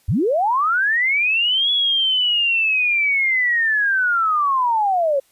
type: linear two-way sweep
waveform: sine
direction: up then down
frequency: 60.8 to 3398 to 531 Hz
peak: -15 dBFS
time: 0.08-5.2 s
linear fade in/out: 10 ms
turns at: 1.71 s
effects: white hiss -59 dBFS RMS until 5.31 s + resampled to 32000 Hz